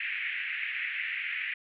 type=band-pass noise; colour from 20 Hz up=pink; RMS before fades=-34 dBFS; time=0-1.54 s; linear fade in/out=5 ms; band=1800 to 2600 Hz; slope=48 dB/octave; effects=none